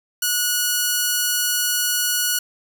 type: tone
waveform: 5% pulse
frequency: 1460 Hz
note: F#6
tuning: 24 cents flat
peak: -7 dBFS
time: 0.22-2.39 s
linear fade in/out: 5 ms
effects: none